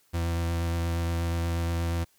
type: tone with vibrato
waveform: 40% pulse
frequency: 84.4 Hz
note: E2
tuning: 41 cents sharp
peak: -25 dBFS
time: 0.13-2.05 s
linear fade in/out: 20 ms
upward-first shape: sine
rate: 8.4 Hz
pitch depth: 13 cents each way
effects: white hiss -65 dBFS RMS until 2.18 s